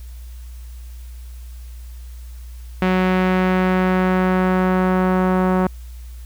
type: tone with low-pass filter sweep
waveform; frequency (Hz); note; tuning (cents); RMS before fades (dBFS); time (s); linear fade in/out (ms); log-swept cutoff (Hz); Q
sawtooth; 185; F#3; 0; -17; 2.82-5.67; 2; 2400 to 1200; 1.3
effects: added 60 Hz sine -32 dBFS peak until 6.25 s + white hiss -51 dBFS RMS until 6.25 s